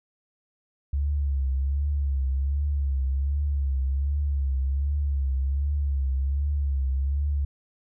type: tone with vibrato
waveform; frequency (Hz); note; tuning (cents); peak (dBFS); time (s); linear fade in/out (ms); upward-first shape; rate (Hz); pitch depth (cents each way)
sine; 69.3; C#2; 0; -22; 0.93-7.45; 5; triangle; 1.3; 91
effects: none

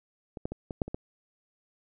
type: clicks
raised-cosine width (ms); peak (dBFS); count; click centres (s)
2; -25 / -18 / -22 / -22 / -13 / -25 / -19; 7; 0.372 / 0.455 / 0.52 / 0.708 / 0.818 / 0.88 / 0.945
effects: none

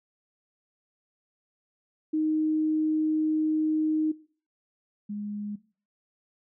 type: tone pair in turn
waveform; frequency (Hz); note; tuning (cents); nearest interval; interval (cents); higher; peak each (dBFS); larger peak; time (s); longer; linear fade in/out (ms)
sine; 311.1 / 207; D#4 / G#3; 0 / -5; perfect fifth; 705; first; -23 / -31; first; 2.13-4.12 / 5.09-5.56; first; 10
effects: noise-tail reverb RT60 0.4 s tail -18 dB re dry

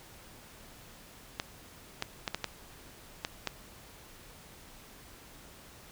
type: clicks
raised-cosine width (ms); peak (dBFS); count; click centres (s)
0.2; -14; 7; 1.399 / 2.024 / 2.278 / 2.346 / 2.443 / 3.249 / 3.473
effects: pink hiss -53 dBFS RMS until 5.91 s

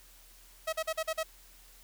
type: tone bursts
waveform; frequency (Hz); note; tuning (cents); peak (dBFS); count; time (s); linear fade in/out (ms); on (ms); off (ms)
sawtooth; 641; E5; -49; -26; 6; 0.67-1.233; 10; 58; 43
effects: added 40 Hz sine -58 dBFS peak until 1.83 s + white hiss -58 dBFS RMS until 1.83 s

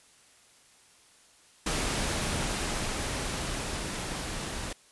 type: noise with level ramp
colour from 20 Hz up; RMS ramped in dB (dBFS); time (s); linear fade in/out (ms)
pink; -29 to -36; 1.66-4.73; 5
effects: white hiss -59 dBFS RMS until 4.91 s + resampled to 24000 Hz

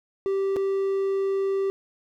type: tone with dropouts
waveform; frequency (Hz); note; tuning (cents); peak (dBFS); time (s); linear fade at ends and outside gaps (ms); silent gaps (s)
triangle; 390; G4; -9; -20; 0.26-1.7; 0; 0.561-0.566
effects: none

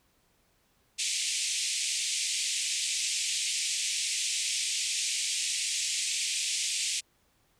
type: band-pass noise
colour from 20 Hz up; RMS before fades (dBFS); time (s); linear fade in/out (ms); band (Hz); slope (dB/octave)
white; -31; 0.98-7.01; 20; 2200 to 8800; 48
effects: pink hiss -69 dBFS RMS until 7.59 s

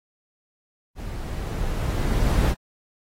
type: noise with level ramp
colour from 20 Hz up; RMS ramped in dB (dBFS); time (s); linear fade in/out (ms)
brown; -33 to -18; 0.95-2.55; 50
effects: AAC 48 kbps

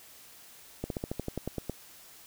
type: slowing click train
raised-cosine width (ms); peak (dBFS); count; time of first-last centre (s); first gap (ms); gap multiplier
2; -19; 11; 0.84-1.697; 62; 1.07
effects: white hiss -53 dBFS RMS until 2.26 s

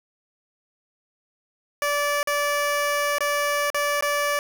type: tone with dropouts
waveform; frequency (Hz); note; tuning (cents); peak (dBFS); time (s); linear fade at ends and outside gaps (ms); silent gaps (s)
15% pulse; 580; D5; -22; -15; 1.82-4.39; 1; 2.23-2.273 / 3.184-3.206 / 3.702-3.745 / 4.009-4.024
effects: 7-bit

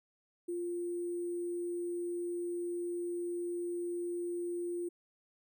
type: tone with sample-and-hold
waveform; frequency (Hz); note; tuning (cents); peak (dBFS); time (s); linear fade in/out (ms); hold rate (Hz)
sine; 349.2; F4; 0; -34; 0.48-4.89; 10; 8820
effects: none

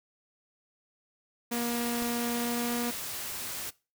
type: noise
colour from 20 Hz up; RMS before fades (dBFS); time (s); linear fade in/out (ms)
white; -37; 1.51-3.71; 20
type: tone with pitch glide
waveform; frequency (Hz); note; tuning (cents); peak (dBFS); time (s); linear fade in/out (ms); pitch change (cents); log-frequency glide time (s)
sawtooth; 237.6 to 239.4; A#3 to A#3; +33 to +46; -26; 1.51-2.91; 10; +13; 2.26-2.77
type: noise with exponential decay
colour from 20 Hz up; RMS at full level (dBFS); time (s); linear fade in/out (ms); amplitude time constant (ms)
pink; -38; 2.02-2.12; 2; 20
effects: noise-tail reverb RT60 0.3 s tail -21 dB re dry

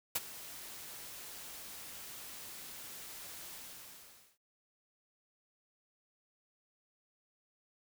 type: noise with ADSR envelope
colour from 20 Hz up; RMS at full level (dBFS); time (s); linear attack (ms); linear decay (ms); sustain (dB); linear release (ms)
white; -31; 0.15-4.38; 9; 30; -17; 850
effects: none

